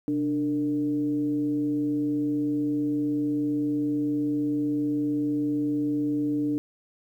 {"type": "tone with frequency modulation", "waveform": "sine", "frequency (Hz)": 294.8, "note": "D4", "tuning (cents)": 7, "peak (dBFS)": -23, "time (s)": [0.08, 6.58], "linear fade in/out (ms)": 0, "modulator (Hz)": 163, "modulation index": 0.42, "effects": ["10-bit"]}